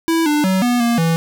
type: tone with pitch steps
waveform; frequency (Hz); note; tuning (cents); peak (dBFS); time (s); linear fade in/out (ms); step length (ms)
square; 329 / 297.3 / 188.7 / 243.6 / 235.4 / 164.8; E4 / D4 / F#3 / B3 / A#3 / E3; -3 / +21 / +34 / -24 / +17 / 0; -14; 0.08-1.16; 0; 180
effects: none